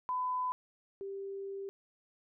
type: tone pair in turn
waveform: sine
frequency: 1005 / 393 Hz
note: B5 / G4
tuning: +30 / +4 cents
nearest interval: octave + major third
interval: 1626 cents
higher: first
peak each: -31 / -38 dBFS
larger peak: first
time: 0.09-0.52 / 1.01-1.69 s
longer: second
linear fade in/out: 0 ms
effects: none